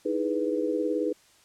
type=chord; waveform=sine; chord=E major seventh; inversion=third; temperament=equal; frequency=311.1 / 329.6 / 415.3 / 493.9 Hz; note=D#4 / E4 / G#4 / B4; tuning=0 / 0 / 0 / 0 cents; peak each=-29 / -35 / -30 / -29 dBFS; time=0.05-1.13 s; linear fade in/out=10 ms; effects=white hiss -59 dBFS RMS until 1.44 s + low-pass 9000 Hz 12 dB/octave